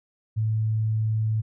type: tone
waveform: sine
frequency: 109.6 Hz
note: A2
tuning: 6 cents flat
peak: -21 dBFS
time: 0.36-1.42 s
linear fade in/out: 20 ms
effects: none